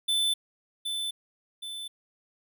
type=tone with echo; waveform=square; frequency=3520 Hz; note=A7; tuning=in tune; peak=-24 dBFS; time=0.08-0.34 s; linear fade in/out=10 ms; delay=770 ms; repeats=2; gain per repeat=-6 dB; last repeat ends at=1.88 s; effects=none